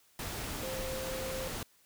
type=tone in noise; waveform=sine; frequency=523 Hz; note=C5; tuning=1 cent flat; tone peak=-38 dBFS; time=0.63-1.48 s; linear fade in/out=2 ms; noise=pink; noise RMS=-39 dBFS; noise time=0.19-1.63 s; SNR=-2 dB; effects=white hiss -66 dBFS RMS until 1.85 s